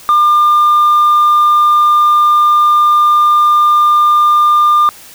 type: tone with tanh clipping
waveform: sine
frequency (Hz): 1200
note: D6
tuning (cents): +37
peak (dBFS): -6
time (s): 0.09-4.89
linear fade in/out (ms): 0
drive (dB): 1
effects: white hiss -36 dBFS RMS until 5.14 s